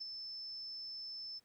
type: tone with ADSR envelope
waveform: sine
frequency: 5274 Hz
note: E8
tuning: in tune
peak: -39 dBFS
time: 0-1.4 s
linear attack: 16 ms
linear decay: 18 ms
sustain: -4 dB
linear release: 25 ms
effects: pink hiss -75 dBFS RMS until 1.44 s